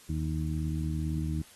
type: harmonic tone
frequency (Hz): 77.78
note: D#2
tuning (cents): 0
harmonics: 1 / 2 / 3 / 4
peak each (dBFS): -32 / -32 / -40 / -38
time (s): 0.09-1.42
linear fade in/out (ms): 5
effects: white hiss -55 dBFS RMS until 1.55 s + AAC 32 kbps